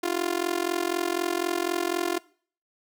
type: tone with amplitude modulation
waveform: sawtooth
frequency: 349.1 Hz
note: F4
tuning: 1 cent flat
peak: -17 dBFS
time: 0.03-2.19 s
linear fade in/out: 10 ms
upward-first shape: sine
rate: 44 Hz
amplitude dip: 95%
effects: noise-tail reverb RT60 0.5 s tail -23 dB re dry